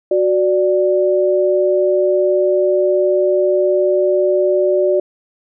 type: tone pair together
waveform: sine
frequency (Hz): 369.4 / 588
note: F#4 / D5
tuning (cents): -3 / +2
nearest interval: minor sixth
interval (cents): 805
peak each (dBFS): -14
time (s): 0.11-5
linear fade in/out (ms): 5
effects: none